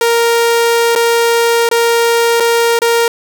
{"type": "tone with dropouts", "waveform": "sawtooth", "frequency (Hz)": 466.2, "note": "A#4", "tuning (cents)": 0, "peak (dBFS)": -5, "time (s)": [0.01, 3.08], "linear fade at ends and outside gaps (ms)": 2, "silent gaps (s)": [[0.952, 0.959], [1.69, 1.713], [2.4, 2.404], [2.79, 2.818]], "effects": []}